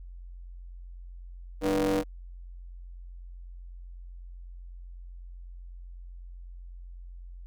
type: ring-modulated tone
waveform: 40% pulse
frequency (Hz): 92.5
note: F#2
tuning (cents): 0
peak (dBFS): -20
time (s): 1.61-2.04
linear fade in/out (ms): 50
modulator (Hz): 392
effects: added 44 Hz sine -41 dBFS peak until 7.46 s